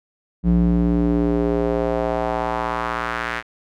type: tone with band-pass filter sweep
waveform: square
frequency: 58.27 Hz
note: A#1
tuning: in tune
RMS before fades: -20 dBFS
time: 0.43-3.43 s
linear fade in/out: 50 ms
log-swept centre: 170 to 1800 Hz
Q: 2
effects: none